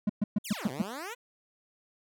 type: tone bursts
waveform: triangle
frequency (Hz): 207.7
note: G#3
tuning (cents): 0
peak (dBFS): -21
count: 6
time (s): 0.07-0.82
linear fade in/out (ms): 5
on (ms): 25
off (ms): 120
type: exponential two-way sweep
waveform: 10% pulse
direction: down then up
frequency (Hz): 3729 to 121.7 to 512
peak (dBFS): -29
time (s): 0.44-1.15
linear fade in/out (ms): 20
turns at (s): 0.71
effects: none